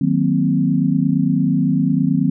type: chord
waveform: sine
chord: C half-diminished seventh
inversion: first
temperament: equal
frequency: 155.56 / 185 / 233.1 / 261.6 Hz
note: Eb3 / Gb3 / Bb3 / C4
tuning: 0 / 0 / 0 / 0 cents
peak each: -19 / -19 / -21 / -18 dBFS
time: 0.01-2.3 s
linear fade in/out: 5 ms
effects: none